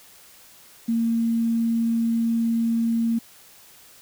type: tone with quantisation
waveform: sine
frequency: 229.7 Hz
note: A#3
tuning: 25 cents flat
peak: -19 dBFS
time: 0.88-3.19 s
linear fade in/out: 10 ms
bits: 8
effects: white hiss -50 dBFS RMS until 4.01 s